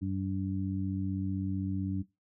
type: harmonic tone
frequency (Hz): 95.7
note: G2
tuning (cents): -41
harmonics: 1 / 2 / 3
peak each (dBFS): -34 / -35 / -35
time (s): 0.01-2.03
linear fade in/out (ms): 20
effects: noise-tail reverb RT60 0.2 s tail -17 dB re dry